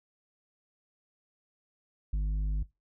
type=tone with tanh clipping; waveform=triangle; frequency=50.9 Hz; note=G#1; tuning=34 cents flat; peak=-28 dBFS; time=2.13-2.63 s; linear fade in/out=5 ms; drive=11 dB; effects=noise-tail reverb RT60 0.2 s tail -18 dB re dry